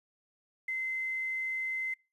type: tone with quantisation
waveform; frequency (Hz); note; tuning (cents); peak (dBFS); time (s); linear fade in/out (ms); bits
sine; 2063; C7; -25; -31; 0.68-1.94; 5; 10
effects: noise-tail reverb RT60 0.3 s tail -26 dB re dry + resampled to 32000 Hz